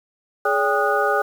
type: tone cluster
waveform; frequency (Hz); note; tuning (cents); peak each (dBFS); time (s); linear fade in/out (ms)
sine; 419.3 / 570 / 797 / 1237 / 1463; G#4 / C#5 / G5 / D#6 / F#6; +17 / +48 / +28 / -10 / -20; -23; 0.45-1.22; 5
effects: 7-bit